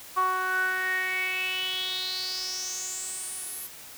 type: tone with band-pass filter sweep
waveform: sawtooth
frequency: 372.2 Hz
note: F#4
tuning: 10 cents sharp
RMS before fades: -30 dBFS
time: 0.16-3.68 s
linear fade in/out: 20 ms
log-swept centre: 1100 to 12000 Hz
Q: 7.5
effects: white hiss -45 dBFS RMS until 3.97 s